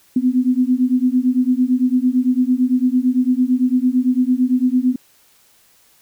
sine beating tone pair, 248.4 / 257.3 Hz, B3 / C4, +10 / -29 cents, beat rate 8.9 Hz, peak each -16 dBFS, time 0.16-4.96 s, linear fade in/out 5 ms, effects white hiss -54 dBFS RMS until 6.01 s

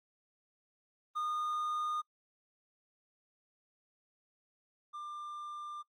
triangle tone pair in turn, 1223 / 1193 Hz, D#6 / D6, -30 / +27 cents, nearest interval unison, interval 43 cents, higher first, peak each -31 / -39 dBFS, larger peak first, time 1.15-2.02 / 4.93-5.83 s, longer second, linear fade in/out 20 ms, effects noise-tail reverb RT60 0.1 s tail -25 dB re dry + Opus 32 kbps

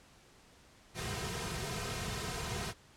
pink noise with comb filter, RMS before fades -38 dBFS, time 0.94-2.74 s, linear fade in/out 50 ms, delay 3.5 ms, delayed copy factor -0.95, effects pink hiss -61 dBFS RMS until 2.96 s + low-pass 9000 Hz 12 dB/octave

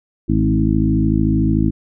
harmonic tone with a mistuned harmonic, 53.5 Hz, A1, 48 cents flat, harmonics 1 / 2 / 3 / 4 / 5 / 6, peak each -20 / -20 / -20 / -20 / -20 / -20 dBFS, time 0.28-1.71 s, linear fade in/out 20 ms, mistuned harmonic 4, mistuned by +18 cents, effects none

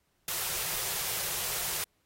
white band-stop noise, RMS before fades -33 dBFS, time 0.28-1.84 s, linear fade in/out 2 ms, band 190 to 340 Hz, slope 96 dB/octave, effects pink hiss -74 dBFS RMS until 2.05 s + AAC 48 kbps

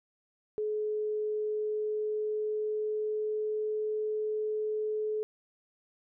sine tone with pitch glide, 425.8 to 428.8 Hz, G#4 to A4, +43 to -45 cents, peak -29 dBFS, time 0.58-5.23 s, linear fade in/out 0 ms, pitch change +12 cents, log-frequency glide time 1.35-3.94 s, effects none

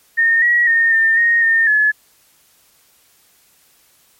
sine tone with pitch steps, 1832 / 1914 / 1835 / 1804 / 1862 / 1821 / 1711 Hz, A#6 / A#6 / A#6 / A6 / A#6 / A#6 / A6, -31 / +45 / -28 / +43 / -2 / -41 / -49 cents, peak -10 dBFS, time 0.17-1.92 s, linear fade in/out 20 ms, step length 250 ms, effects white hiss -54 dBFS RMS until 4.19 s + MP3 64 kbps

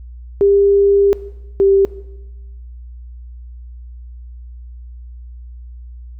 sine tone pair in turn, 399.8 / 392.3 Hz, G4 / G4, +34 / +1 cents, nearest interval unison, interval 33 cents, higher first, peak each -8 dBFS, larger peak neither, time 0.41-1.13 / 1.6-1.85 s, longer first, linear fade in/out 0 ms, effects noise-tail reverb RT60 1.0 s tail -18 dB re dry + added 60 Hz sine -31 dBFS peak until 6.19 s

